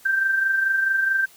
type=tone with amplitude modulation; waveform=sine; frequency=1568 Hz; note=G6; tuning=in tune; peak=-16 dBFS; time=0.05-1.26 s; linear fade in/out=10 ms; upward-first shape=sine; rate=24.6 Hz; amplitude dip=45%; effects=white hiss -51 dBFS RMS until 1.36 s